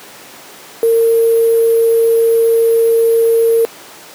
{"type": "tone with sample-and-hold", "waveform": "sine", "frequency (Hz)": 457.4, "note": "A#4", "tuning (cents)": -33, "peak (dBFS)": -7, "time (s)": [0.83, 3.65], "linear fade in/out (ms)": 0, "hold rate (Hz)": 11025, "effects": ["pink hiss -35 dBFS RMS until 4.14 s", "high-pass 300 Hz 12 dB/octave"]}